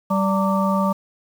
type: harmonic tone with a mistuned harmonic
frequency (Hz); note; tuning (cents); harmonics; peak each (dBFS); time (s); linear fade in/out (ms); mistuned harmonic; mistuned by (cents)
194.5; G3; -13; 1 / 3 / 5 / 6; -19 / -24 / -25 / -24; 0.1-0.93; 10; 5; -110
effects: 7-bit